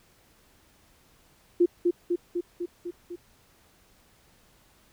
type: tone with echo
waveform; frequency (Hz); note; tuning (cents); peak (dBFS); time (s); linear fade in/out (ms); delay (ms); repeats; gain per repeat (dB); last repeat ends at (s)
sine; 349.2; F4; 0; -16; 1.6-1.66; 10; 250; 6; -3; 3.16
effects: pink hiss -61 dBFS RMS until 4.92 s